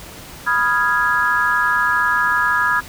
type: chord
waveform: sine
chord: F half-diminished seventh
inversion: second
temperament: equal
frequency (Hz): 987.8 / 1244.5 / 1396.9 / 1661.2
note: Cb6 / Eb6 / F6 / Ab6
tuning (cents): 0 / 0 / 0 / 0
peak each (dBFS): -21 / -21 / -22 / -17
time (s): 0.46-2.81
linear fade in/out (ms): 20
effects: pink hiss -37 dBFS RMS until 2.88 s